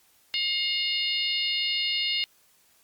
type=harmonic tone with a mistuned harmonic; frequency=713 Hz; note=F5; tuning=36 cents sharp; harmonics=3 / 4 / 5 / 6 / 7; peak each=-32 / -28 / -32 / -31 / -37 dBFS; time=0.34-2.24 s; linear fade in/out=0 ms; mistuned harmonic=5; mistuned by=+35 cents; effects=white hiss -62 dBFS RMS until 2.83 s + Opus 48 kbps